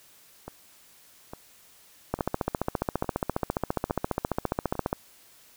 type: two click trains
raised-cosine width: 1 ms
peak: -11 / -23 dBFS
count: 42 / 6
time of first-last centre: 2.14-4.929 / 0.48-4.754 s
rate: 14.7 / 1.17 Hz
effects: white hiss -56 dBFS RMS until 5.56 s